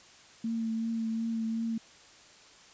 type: tone with vibrato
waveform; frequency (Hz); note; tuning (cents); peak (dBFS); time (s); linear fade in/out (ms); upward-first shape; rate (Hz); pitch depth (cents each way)
sine; 226.1; A3; +47; -29; 0.44-1.78; 5; triangle; 2.7; 23
effects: white hiss -55 dBFS RMS until 2.73 s + resampled to 16000 Hz